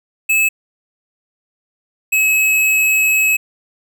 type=tone pair in turn; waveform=square; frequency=2600 / 2572 Hz; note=E7 / E7; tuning=-24 / -43 cents; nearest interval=unison; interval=19 cents; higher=first; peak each=-12 dBFS; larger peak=neither; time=0.29-0.49 / 2.12-3.37 s; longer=second; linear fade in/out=10 ms; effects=none